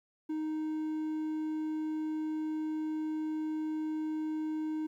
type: tone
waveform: triangle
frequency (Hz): 311.1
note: D#4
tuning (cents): 0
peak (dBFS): -30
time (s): 0.29-4.87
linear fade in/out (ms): 10
effects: 12-bit